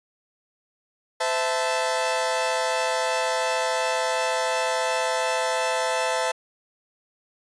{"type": "chord", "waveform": "sawtooth", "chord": "A minor", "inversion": "first", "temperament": "equal with one note detuned", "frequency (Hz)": [512.8, 659.3, 880], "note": ["C5", "E5", "A5"], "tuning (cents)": [-35, 0, 0], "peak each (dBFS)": -23, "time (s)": [1.2, 6.32], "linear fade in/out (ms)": 10, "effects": ["resampled to 22050 Hz"]}